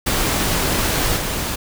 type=noise with level steps; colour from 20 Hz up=pink; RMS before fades=-19 / -23 dBFS; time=0.06-1.56 s; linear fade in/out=10 ms; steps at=1.16 s; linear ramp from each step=20 ms; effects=none